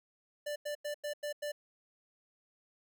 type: tone bursts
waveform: square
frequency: 589 Hz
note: D5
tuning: 5 cents sharp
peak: -36 dBFS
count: 6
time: 0.46-1.52 s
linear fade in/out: 10 ms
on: 100 ms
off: 92 ms
effects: none